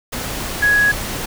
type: tone in noise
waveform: sine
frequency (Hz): 1669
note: G#6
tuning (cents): +8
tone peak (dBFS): -11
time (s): 0.62-0.92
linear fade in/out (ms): 10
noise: pink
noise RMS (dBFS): -25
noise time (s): 0.12-1.26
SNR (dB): +11
effects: none